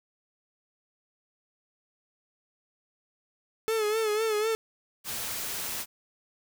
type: tone with vibrato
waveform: 45% pulse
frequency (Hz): 433.4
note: A4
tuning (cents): -26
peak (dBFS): -25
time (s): 3.68-4.55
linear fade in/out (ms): 0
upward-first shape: sine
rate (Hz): 4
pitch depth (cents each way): 65
type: noise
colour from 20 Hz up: white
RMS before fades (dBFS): -34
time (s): 5.04-5.86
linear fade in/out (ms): 50
effects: none